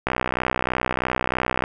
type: click train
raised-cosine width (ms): 0.5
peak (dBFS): -6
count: 100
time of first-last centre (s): 0.07-1.639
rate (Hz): 63.1
effects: none